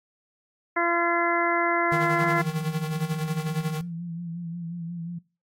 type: harmonic tone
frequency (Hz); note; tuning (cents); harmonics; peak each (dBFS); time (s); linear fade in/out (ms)
342; F4; -36; 1 / 2 / 3 / 4 / 5 / 6; -28 / -28 / -28 / -28 / -28 / -28; 0.76-2.42; 10
type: tone with tremolo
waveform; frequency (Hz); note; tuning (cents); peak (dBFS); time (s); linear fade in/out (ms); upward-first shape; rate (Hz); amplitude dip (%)
square; 155.56; D#3; 0; -25; 1.92-3.81; 0; sine; 11; 60
type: tone with vibrato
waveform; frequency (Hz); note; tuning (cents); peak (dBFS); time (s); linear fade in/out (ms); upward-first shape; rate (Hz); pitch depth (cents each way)
sine; 170; F3; -46; -31; 2.21-5.19; 10; sine; 5.6; 49
effects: noise-tail reverb RT60 0.3 s tail -20 dB re dry + AAC 64 kbps